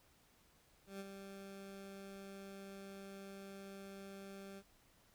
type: tone with ADSR envelope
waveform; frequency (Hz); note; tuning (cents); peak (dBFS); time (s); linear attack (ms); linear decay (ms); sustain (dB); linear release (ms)
20% pulse; 196; G3; 0; -39; 0.86-4.63; 140; 32; -6; 54
effects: pink hiss -70 dBFS RMS until 5.14 s